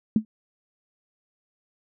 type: tone with exponential decay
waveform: sine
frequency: 217.5 Hz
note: A3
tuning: 20 cents flat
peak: -12 dBFS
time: 0.16-0.25 s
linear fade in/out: 2 ms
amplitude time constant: 18 ms
effects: none